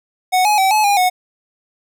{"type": "tone with pitch steps", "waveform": "square", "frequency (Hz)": [739, 841, 767, 856, 811, 733], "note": ["F#5", "G#5", "G5", "A5", "G#5", "F#5"], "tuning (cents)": [-2, 22, -38, -48, -41, -16], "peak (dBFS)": -12, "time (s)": [0.32, 1.1], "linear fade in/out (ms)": 20, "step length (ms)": 130, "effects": []}